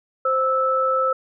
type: tone pair together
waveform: sine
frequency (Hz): 523.3 / 1312.9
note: C5 / E6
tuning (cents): 0 / -7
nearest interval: octave + major third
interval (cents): 1593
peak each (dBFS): -21 / -19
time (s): 0.25-1.13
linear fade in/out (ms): 5
effects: none